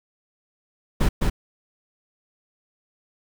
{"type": "noise with echo", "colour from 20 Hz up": "brown", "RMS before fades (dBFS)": -18, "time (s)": [1, 1.09], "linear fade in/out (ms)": 10, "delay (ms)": 210, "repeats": 1, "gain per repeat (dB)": -2, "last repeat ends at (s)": 1.3, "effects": []}